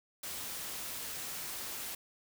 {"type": "noise", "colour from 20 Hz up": "white", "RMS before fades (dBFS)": -41, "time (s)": [0.23, 1.95], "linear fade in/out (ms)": 5, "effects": []}